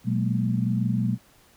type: tone cluster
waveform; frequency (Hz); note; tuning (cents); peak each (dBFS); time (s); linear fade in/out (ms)
sine; 122.1 / 185.5 / 211 / 232.9; B2 / F#3 / G#3 / A#3; -19 / +5 / +28 / -1; -25 / -27 / -27 / -31; 0.04-1.18; 50
effects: pink hiss -57 dBFS RMS until 1.56 s